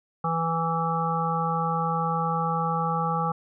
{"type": "harmonic tone", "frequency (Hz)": 164.81, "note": "E3", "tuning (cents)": 0, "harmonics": [1, 3, 5, 7, 8], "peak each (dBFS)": [-28, -33, -28, -29, -32], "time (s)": [0.24, 3.32], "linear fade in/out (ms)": 5, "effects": []}